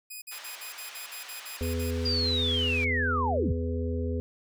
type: tone bursts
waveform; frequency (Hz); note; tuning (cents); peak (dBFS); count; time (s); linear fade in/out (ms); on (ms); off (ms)
5% pulse; 2489; D#7; 0; -29; 11; 0.1-1.91; 10; 120; 49
type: band-pass noise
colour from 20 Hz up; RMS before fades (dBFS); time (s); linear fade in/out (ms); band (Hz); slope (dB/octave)
white; -45; 0.31-2.85; 10; 820 to 3800; 12
type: harmonic tone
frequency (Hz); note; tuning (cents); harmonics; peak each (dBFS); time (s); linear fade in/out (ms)
83.3; E2; +19; 1 / 3 / 5 / 6; -29 / -34 / -36 / -37; 1.61-4.2; 0
type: linear sweep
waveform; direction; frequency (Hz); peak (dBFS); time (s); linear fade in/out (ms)
sine; down; 4859 to 35.11; -26; 2.05-3.53; 10
effects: none